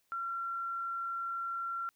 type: tone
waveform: sine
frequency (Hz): 1366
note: F6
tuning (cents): -39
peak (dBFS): -34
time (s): 0.12-1.89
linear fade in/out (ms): 0
effects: white hiss -75 dBFS RMS until 1.95 s